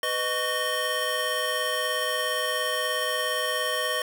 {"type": "tone cluster", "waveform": "square", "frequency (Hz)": [500, 618, 1118, 1837, 3114], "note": ["B4", "D#5", "C#6", "A#6", "G7"], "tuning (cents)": [21, -12, 14, -26, -12], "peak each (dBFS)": [-33, -33, -33, -31, -32], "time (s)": [0.03, 4.02], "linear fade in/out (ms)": 2, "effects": []}